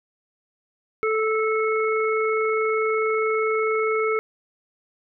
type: harmonic tone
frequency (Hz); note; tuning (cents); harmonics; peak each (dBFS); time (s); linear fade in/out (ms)
437.7; A4; -9; 1 / 3 / 5; -21 / -26 / -28; 1.03-4.19; 0
effects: none